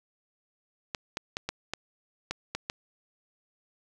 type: clicks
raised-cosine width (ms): 0.2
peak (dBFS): -14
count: 8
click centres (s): 0.948 / 1.171 / 1.369 / 1.49 / 1.736 / 2.31 / 2.55 / 2.699
effects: none